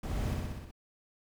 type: noise with echo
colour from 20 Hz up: brown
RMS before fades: -36 dBFS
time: 0.03-0.34 s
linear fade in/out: 5 ms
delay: 62 ms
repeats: 6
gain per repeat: -2 dB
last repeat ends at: 0.712 s
effects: none